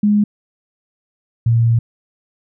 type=tone pair in turn; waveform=sine; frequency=207.7 / 115.93 Hz; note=G#3 / A#2; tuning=0 / -9 cents; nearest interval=minor seventh; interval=1009 cents; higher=first; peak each=-10 dBFS; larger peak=neither; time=0.03-0.24 / 1.46-1.79 s; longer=second; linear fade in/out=5 ms; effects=none